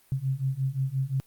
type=beating tone pair; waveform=sine; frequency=130.81 / 136.51 Hz; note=C3 / C#3; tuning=0 / -26 cents; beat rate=5.7 Hz; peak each=-29 / -28 dBFS; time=0.12-1.2 s; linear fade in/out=0 ms; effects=white hiss -61 dBFS RMS until 1.26 s + Opus 32 kbps